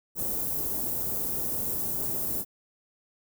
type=band-stop noise; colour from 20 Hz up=white; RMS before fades=-30 dBFS; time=0.15-2.45 s; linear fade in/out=50 ms; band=480 to 15000 Hz; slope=12 dB/octave; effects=none